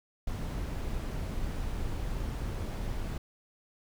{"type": "noise", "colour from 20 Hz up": "brown", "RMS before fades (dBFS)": -34, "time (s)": [0.27, 3.18], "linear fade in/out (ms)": 5, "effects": []}